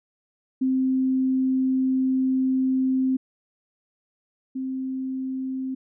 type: tone pair in turn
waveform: sine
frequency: 261.2 / 262.2 Hz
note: C4 / C4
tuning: -3 / +4 cents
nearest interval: unison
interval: 7 cents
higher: second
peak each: -19 / -26 dBFS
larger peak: first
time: 0.61-3.17 / 4.55-5.75 s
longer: first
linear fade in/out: 10 ms
effects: none